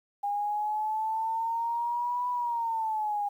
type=exponential two-way sweep; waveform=sine; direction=up then down; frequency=810 to 987.8 to 810 Hz; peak=-27 dBFS; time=0.23-3.29 s; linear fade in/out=10 ms; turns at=2.29 s; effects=10-bit